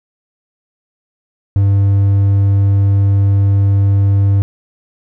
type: tone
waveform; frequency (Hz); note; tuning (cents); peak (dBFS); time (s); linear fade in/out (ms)
triangle; 99.2; G2; +21; -6; 1.56-4.42; 0
effects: none